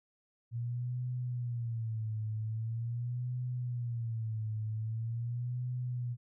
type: tone with vibrato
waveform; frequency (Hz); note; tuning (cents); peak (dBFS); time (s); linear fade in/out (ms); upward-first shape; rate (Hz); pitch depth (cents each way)
sine; 116.4; A#2; -2; -33; 0.51-6.17; 50; sine; 0.43; 120
effects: none